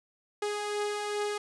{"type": "beating tone pair", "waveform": "sawtooth", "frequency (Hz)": [412.9, 415.4], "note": ["G#4", "G#4"], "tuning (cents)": [-10, 0], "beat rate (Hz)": 2.5, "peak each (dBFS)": [-35, -27], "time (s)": [0.42, 1.38], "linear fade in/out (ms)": 5, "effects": ["resampled to 24000 Hz", "11-bit"]}